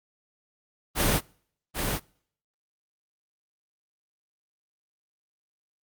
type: noise with echo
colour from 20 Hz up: pink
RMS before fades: -23 dBFS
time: 0.95-1.21 s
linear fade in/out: 50 ms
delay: 790 ms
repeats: 1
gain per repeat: -5 dB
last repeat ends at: 2 s
effects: noise-tail reverb RT60 0.6 s tail -26 dB re dry + Opus 32 kbps